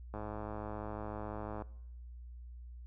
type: click train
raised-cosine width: 1 ms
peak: -28 dBFS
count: 158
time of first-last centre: 0.14-1.621 s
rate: 106 Hz
effects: noise-tail reverb RT60 0.8 s tail -20 dB re dry + added 60 Hz sine -46 dBFS peak until 2.86 s